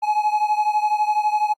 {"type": "beating tone pair", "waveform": "triangle", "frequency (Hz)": [842, 854], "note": ["G#5", "G#5"], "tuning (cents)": [24, 48], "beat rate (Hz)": 12, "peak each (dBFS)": [-17, -20], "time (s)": [0.02, 1.54], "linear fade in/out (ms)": 20, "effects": ["AAC 64 kbps"]}